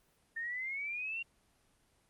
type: exponential sweep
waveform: sine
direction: up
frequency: 1803 to 2778 Hz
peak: -36 dBFS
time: 0.36-1.23 s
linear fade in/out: 10 ms
effects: pink hiss -71 dBFS RMS until 2.09 s + Opus 24 kbps